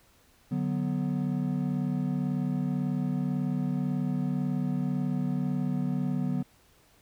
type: chord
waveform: triangle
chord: B minor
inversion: first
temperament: equal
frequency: 146.83 / 185 / 246.9 Hz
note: D3 / F#3 / B3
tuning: 0 / 0 / 0 cents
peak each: -29 dBFS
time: 0.51-6.43 s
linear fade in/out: 10 ms
effects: pink hiss -62 dBFS RMS until 7.01 s